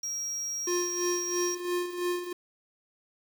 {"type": "tone", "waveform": "triangle", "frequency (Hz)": 5650, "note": "F8", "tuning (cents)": 19, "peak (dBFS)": -30, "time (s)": [0.03, 1.55], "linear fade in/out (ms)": 5}
{"type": "tone with tremolo", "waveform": "square", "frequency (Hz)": 354.2, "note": "F4", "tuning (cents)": 24, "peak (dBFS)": -27, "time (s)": [0.67, 2.33], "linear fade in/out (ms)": 5, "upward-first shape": "sine", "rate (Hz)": 3, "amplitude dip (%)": 70}
{"effects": ["8-bit"]}